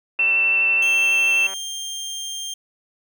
sine tone with vibrato, 2681 Hz, E7, 29 cents sharp, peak -15 dBFS, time 0.19-1.47 s, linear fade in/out 5 ms, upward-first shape triangle, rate 12 Hz, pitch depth 14 cents each way
click train, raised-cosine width 0.5 ms, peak -22 dBFS, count 261, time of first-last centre 0.19-1.537 s, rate 193 Hz
25% pulse tone, 3186 Hz, G7, 27 cents sharp, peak -24 dBFS, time 0.82-2.54 s, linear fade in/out 5 ms
effects high-pass 400 Hz 12 dB/octave

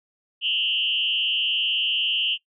sine tone with frequency modulation, 2960 Hz, F#7, in tune, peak -20 dBFS, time 0.41-2.38 s, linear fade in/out 50 ms, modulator 162 Hz, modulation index 1.3, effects noise-tail reverb RT60 0.1 s tail -21 dB re dry

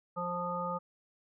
harmonic tone, 176.2 Hz, F3, 16 cents sharp, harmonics 1 / 3 / 5 / 7, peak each -40 / -38 / -39 / -36 dBFS, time 0.16-0.79 s, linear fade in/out 20 ms, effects none

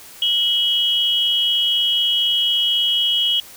sine tone pair together, 2946 / 3270 Hz, F#7 / G#7, -8 / -28 cents, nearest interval major second, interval 180 cents, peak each -18 dBFS, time 0.22-3.4 s, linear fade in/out 2 ms, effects white hiss -41 dBFS RMS until 3.56 s

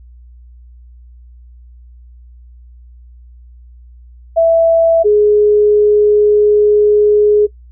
sine tone pair in turn, 661 / 418.1 Hz, E5 / G#4, +5 / +12 cents, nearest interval minor sixth, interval 793 cents, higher first, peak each -6 dBFS, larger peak neither, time 4.36-5.04 / 5.04-7.47 s, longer second, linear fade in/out 20 ms, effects noise-tail reverb RT60 0.1 s tail -21 dB re dry + added 60 Hz sine -36 dBFS peak until 7.71 s

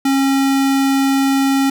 square tone, 272.1 Hz, C#4, 32 cents flat, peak -13 dBFS, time 0.05-1.7 s, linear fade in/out 5 ms, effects none

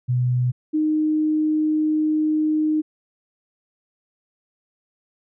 sine tone pair in turn, 124.5 / 308.5 Hz, B2 / D#4, +14 / -15 cents, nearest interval octave + major third, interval 1571 cents, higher second, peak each -17 dBFS, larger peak neither, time 0.08-0.52 / 0.73-2.82 s, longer second, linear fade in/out 20 ms, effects none

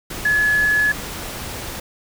sine tone in noise, 1703 Hz, G#6, 43 cents sharp, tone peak -14 dBFS, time 0.25-0.92 s, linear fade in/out 5 ms, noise pink, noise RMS -30 dBFS, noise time 0.1-1.8 s, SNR +13 dB, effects none

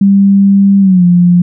sine tone with pitch glide, 197.7 to 176.13 Hz, G3 to F3, +15 to +15 cents, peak -3 dBFS, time 0.01-1.42 s, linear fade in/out 5 ms, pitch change -200 cents, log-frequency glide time 0.8-1.04 s, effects none

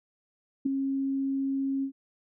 sine tone with ADSR envelope, 271.5 Hz, C#4, 36 cents flat, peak -20 dBFS, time 0.65-1.92 s, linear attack 12 ms, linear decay 6 ms, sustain -6 dB, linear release 88 ms, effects none

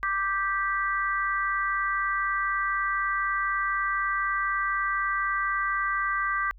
harmonic tone, 392 Hz, G4, in tune, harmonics 3 / 4 / 5, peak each -27 / -29 / -31 dBFS, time 0.03-6.51 s, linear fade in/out 0 ms, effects added 45 Hz sine -46 dBFS peak until 6.58 s

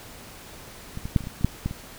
clicks, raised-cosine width 5 ms, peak -21 / -19 / -6 / -23 / -26 / -20 / -26 / -6 / -13 / -21 dBFS, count 10, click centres 0.974 / 1.055 / 1.162 / 1.207 / 1.239 / 1.271 / 1.411 / 1.446 / 1.66 / 1.711 s, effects pink hiss -44 dBFS RMS until 1.98 s

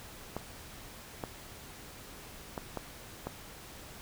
clicks, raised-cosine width 1 ms, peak -21 dBFS, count 5, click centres 0.366 / 1.238 / 2.578 / 2.773 / 3.27 s, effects pink hiss -49 dBFS RMS until 4.01 s

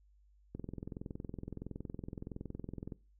click train, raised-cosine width 3 ms, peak -29 dBFS, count 52, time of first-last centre 0.55-2.922 s, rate 21.5 Hz, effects noise-tail reverb RT60 0.3 s tail -20 dB re dry + added 50 Hz sine -63 dBFS peak until 3.19 s

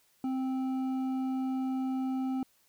sine tone with hard clipping, 261.6 Hz, C4, in tune, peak -31 dBFS, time 0.24-2.43 s, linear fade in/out 2 ms, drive 7 dB, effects white hiss -68 dBFS RMS until 2.68 s

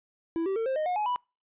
triangle tone with pitch steps, 330.9 / 386.7 / 452 / 528.3 / 617.5 / 721.7 / 843.5 / 985.9 Hz, E4 / G4 / A4 / C5 / D#5 / F#5 / G#5 / B5, +7 / -24 / +47 / +17 / -13 / -43 / +27 / -3 cents, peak -24 dBFS, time 0.36-1.16 s, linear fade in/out 0 ms, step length 100 ms, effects noise-tail reverb RT60 0.3 s tail -26 dB re dry + resampled to 8000 Hz

